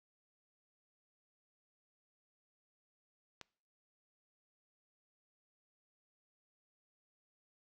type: click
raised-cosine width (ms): 0.2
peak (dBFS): -29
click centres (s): 3.413
effects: noise-tail reverb RT60 0.5 s tail -24 dB re dry